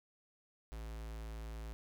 square tone with notch filter, 55.4 Hz, A1, 13 cents sharp, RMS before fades -45 dBFS, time 0.72-1.73 s, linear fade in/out 0 ms, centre 210 Hz, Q 2, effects none

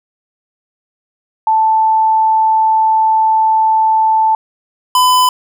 sine / square tone pair in turn, 880 / 1005.8 Hz, A5 / B5, 0 / +31 cents, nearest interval major second, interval 231 cents, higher second, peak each -8 dBFS, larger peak neither, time 1.47-4.35 / 4.95-5.29 s, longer first, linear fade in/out 2 ms, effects none

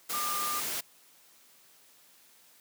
sine tone in noise, 1200 Hz, D6, 37 cents sharp, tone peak -32 dBFS, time 0.13-0.6 s, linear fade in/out 10 ms, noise white, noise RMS -34 dBFS, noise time 0.09-0.81 s, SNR -1 dB, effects white hiss -60 dBFS RMS until 2.6 s + high-pass 150 Hz 12 dB/octave

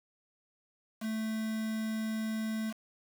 triangle tone with quantisation, 220 Hz, A3, in tune, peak -30 dBFS, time 1-2.74 s, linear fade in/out 50 ms, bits 7, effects none

